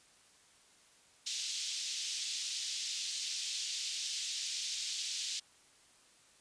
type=band-pass noise; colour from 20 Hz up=pink; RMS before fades=-39 dBFS; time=1.26-5.4 s; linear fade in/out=10 ms; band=3300 to 7100 Hz; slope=24 dB/octave; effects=white hiss -64 dBFS RMS until 6.4 s + resampled to 22050 Hz